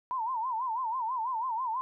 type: tone with vibrato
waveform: sine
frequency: 960 Hz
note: B5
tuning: 49 cents flat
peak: -29 dBFS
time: 0.11-1.81 s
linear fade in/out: 0 ms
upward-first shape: sine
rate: 6.1 Hz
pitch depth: 160 cents each way
effects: none